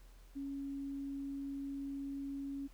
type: tone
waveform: sine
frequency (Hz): 277.2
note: C#4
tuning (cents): 0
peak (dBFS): -39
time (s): 0.35-2.68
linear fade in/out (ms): 20
effects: added 41 Hz sine -55 dBFS peak until 2.73 s + pink hiss -67 dBFS RMS until 2.73 s